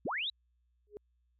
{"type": "linear sweep", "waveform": "sine", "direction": "up", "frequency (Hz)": [109.6, 4005], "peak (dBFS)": -32, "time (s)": [0.05, 0.3], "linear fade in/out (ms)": 5}
{"type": "tone with exponential growth", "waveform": "sine", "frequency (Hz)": 415.3, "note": "G#4", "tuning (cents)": 0, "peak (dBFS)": -37, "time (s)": [0.87, 0.97], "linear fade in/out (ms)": 0, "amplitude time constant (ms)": 21}
{"effects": ["added 60 Hz sine -70 dBFS peak until 1.39 s", "MP3 64 kbps"]}